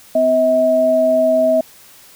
sine tone pair together, 254.7 / 641.8 Hz, C4 / E5, -46 / -46 cents, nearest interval octave + major third, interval 1600 cents, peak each -20 / -11 dBFS, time 0.15-1.61 s, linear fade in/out 5 ms, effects white hiss -44 dBFS RMS until 2.15 s

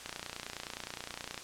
click train, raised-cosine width 0.2 ms, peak -21 dBFS, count 40, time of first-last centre 0.06-1.378 s, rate 29.6 Hz, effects white hiss -47 dBFS RMS until 1.43 s + low-pass 8000 Hz 12 dB/octave

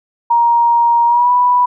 sine tone with pitch glide, 940 to 984.5 Hz, A#5 to B5, +14 to -6 cents, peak -8 dBFS, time 0.3-1.66 s, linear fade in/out 10 ms, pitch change +80 cents, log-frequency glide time 1.06-1.31 s, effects none

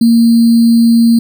sine tone with sample-and-hold, 231.7 Hz, A#3, 10 cents flat, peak -4 dBFS, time 0.01-1.19 s, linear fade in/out 5 ms, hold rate 4410 Hz, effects none

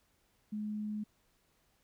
sine tone, 211.4 Hz, G#3, 31 cents sharp, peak -35 dBFS, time 0.52-1.04 s, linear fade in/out 10 ms, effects pink hiss -73 dBFS RMS until 1.83 s

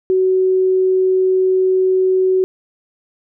sine tone, 374.4 Hz, F#4, 20 cents sharp, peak -11 dBFS, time 0.1-2.44 s, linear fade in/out 0 ms, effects none

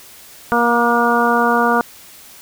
harmonic tone with a mistuned harmonic, 236.7 Hz, A#3, 27 cents sharp, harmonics 1 / 2 / 3 / 4 / 5 / 6, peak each -19 / -19 / -19 / -19 / -19 / -19 dBFS, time 0.52-1.81 s, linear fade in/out 0 ms, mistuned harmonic 6, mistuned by +18 cents, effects white hiss -41 dBFS RMS until 2.41 s

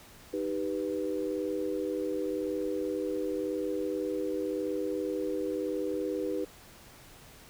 sine chord, Eb augmented, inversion none, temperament equal, 311.1 / 392 / 493.9 Hz, Eb4 / G4 / B4, 0 / 0 / 0 cents, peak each -34 dBFS, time 0.33-6.45 s, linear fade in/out 10 ms, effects pink hiss -53 dBFS RMS until 7.49 s

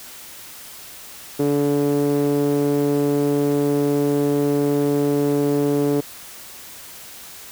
sawtooth tone with band-pass filter, 143.9 Hz, D3, 35 cents flat, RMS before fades -19 dBFS, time 1.39-6.01 s, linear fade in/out 10 ms, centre 370 Hz, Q 4, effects white hiss -39 dBFS RMS until 7.51 s

